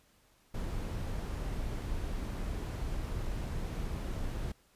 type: noise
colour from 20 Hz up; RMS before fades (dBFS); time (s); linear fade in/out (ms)
brown; -36; 0.54-4.52; 5
effects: pink hiss -67 dBFS RMS until 4.75 s + resampled to 32000 Hz